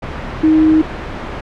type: tone in noise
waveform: sine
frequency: 314 Hz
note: D#4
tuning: 16 cents sharp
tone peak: -7 dBFS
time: 0.43-0.82 s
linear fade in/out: 10 ms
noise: pink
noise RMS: -24 dBFS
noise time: 0.02-1.41 s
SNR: +14 dB
effects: low-pass 2000 Hz 12 dB/octave